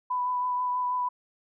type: tone with vibrato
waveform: sine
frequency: 994 Hz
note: B5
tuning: 11 cents sharp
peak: -25 dBFS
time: 0.1-1.09 s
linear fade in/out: 10 ms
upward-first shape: triangle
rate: 6.2 Hz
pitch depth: 17 cents each way
effects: none